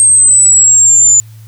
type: exponential sweep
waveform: sine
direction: down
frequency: 8460 to 7040 Hz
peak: -3 dBFS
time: 0-1.2 s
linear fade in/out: 0 ms
effects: added 110 Hz sine -31 dBFS peak until 1.47 s + white hiss -47 dBFS RMS until 1.47 s